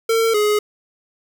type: tone pair in turn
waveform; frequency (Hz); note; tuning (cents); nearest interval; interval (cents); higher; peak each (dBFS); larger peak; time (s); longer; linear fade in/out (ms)
square; 452.9 / 419.5; A#4 / G#4; -50 / +17; minor second; 133; first; -15; neither; 0.09-0.34 / 0.34-0.59; neither; 5
effects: none